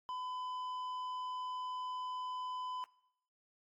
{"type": "tone with tanh clipping", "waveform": "sine", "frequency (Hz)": 1007, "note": "B5", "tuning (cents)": 33, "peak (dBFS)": -40, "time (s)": [0.09, 2.84], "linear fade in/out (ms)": 0, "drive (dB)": 8, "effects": ["noise-tail reverb RT60 0.8 s tail -22 dB re dry", "AAC 64 kbps"]}